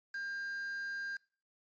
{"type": "tone with quantisation", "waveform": "triangle", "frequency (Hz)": 1600, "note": "G6", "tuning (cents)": 35, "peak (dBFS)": -36, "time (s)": [0.14, 1.17], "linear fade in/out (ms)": 5, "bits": 8, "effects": ["noise-tail reverb RT60 0.4 s tail -23 dB re dry", "resampled to 16000 Hz"]}